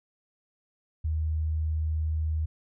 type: tone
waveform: sine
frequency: 78.4 Hz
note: D#2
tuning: 14 cents sharp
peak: -25 dBFS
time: 1.04-2.46 s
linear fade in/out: 10 ms
effects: none